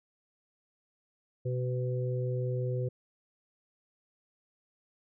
harmonic tone, 125.6 Hz, B2, 30 cents sharp, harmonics 1 / 3 / 4, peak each -30 / -38 / -37 dBFS, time 1.45-2.89 s, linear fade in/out 10 ms, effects none

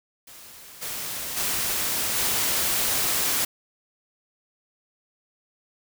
white noise with level steps, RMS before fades -45 / -32 / -26 / -24 dBFS, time 0.27-3.45 s, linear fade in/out 5 ms, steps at 0.81 / 1.36 / 2.15 s, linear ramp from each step 20 ms, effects none

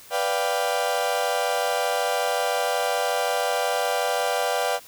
35% pulse chord, G dominant seventh, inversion first, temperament equal, 493.9 / 587.3 / 698.5 / 784 Hz, B4 / D5 / F5 / G5, 0 / 0 / 0 / 0 cents, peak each -26 dBFS, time 0.1-4.8 s, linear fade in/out 50 ms, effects white hiss -47 dBFS RMS until 4.87 s

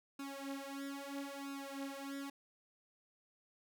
sawtooth tone with flanger, 277.2 Hz, C#4, in tune, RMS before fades -45 dBFS, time 0.19-2.3 s, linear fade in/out 5 ms, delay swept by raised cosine 0.76 to 6.66 ms, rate 0.76 Hz, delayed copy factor +1, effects none

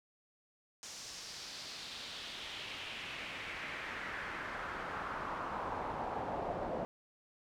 brown noise with band-pass filter sweep, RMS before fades -42 dBFS, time 0.83-6.85 s, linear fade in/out 0 ms, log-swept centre 6200 to 640 Hz, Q 2.2, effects none

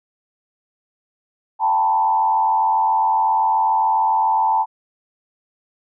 sine tone with frequency modulation, 883 Hz, A5, 6 cents sharp, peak -14 dBFS, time 1.59-4.66 s, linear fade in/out 50 ms, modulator 87.4 Hz, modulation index 0.93, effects none

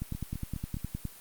two click trains, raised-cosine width 5 ms, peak -24 / -21 dBFS, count 4 / 11, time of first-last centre 0.15-0.769 / 0.02-1.053 s, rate 4.85 / 9.68 Hz, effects white hiss -51 dBFS RMS until 1.2 s + Opus 32 kbps

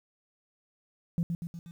sine tone with echo, 169.9 Hz, F3, 47 cents flat, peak -23 dBFS, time 1.18-1.23 s, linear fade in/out 0 ms, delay 120 ms, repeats 4, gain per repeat -5 dB, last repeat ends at 1.71 s, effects tanh soft clip ceiling -21 dBFS + 10-bit

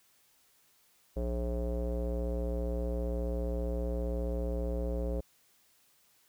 square tone with low-pass filter, 59.5 Hz, A#1, 36 cents sharp, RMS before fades -33 dBFS, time 1.16-5.21 s, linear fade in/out 10 ms, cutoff 520 Hz, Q 4.6, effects white hiss -67 dBFS RMS until 6.28 s

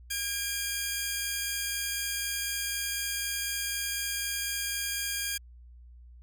10% pulse tone pair together, 1624 / 2394 Hz, G#6 / D7, -39 / +33 cents, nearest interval perfect fifth, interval 672 cents, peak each -24 / -25 dBFS, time 0.1-5.38 s, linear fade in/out 10 ms, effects added 60 Hz sine -48 dBFS peak until 6.22 s

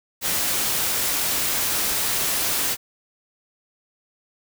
white noise, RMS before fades -23 dBFS, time 0.21-2.77 s, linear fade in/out 50 ms, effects none

